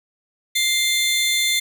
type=tone pair together; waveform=sawtooth; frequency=2095 / 3537 Hz; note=C7 / A7; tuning=+2 / +8 cents; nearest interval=major sixth; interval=906 cents; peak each=-17 dBFS; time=0.55-1.6 s; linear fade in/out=10 ms; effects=none